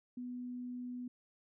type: tone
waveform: sine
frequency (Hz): 247.3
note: B3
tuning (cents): +3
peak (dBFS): -40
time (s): 0.17-1.08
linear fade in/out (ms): 5
effects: none